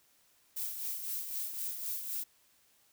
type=noise with tremolo; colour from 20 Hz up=violet; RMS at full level=-36 dBFS; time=0.56-2.24 s; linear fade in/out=10 ms; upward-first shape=sine; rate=3.9 Hz; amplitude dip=50%; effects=white hiss -68 dBFS RMS until 2.92 s